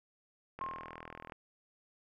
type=click train; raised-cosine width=0.5 ms; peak=-29 dBFS; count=31; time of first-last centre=0.59-1.322 s; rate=41 Hz
type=tone with exponential decay; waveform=sine; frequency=1067 Hz; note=C6; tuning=34 cents sharp; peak=-34 dBFS; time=0.61-1.3 s; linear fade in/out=1 ms; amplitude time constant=150 ms
effects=none